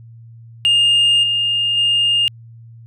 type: tone with level steps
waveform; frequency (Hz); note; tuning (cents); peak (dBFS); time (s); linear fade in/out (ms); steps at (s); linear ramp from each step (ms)
sine; 2825; F7; +19; -8 / -14 / -11; 0.65-2.28; 0; 1.23 / 1.77; 5
effects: tanh soft clip ceiling -9 dBFS + added 115 Hz sine -37 dBFS peak until 2.86 s